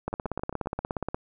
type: two click trains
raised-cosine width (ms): 1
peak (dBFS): -15 / -22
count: 19 / 6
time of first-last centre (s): 0.08-1.145 / 0.13-0.791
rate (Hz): 16.9 / 7.56
effects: none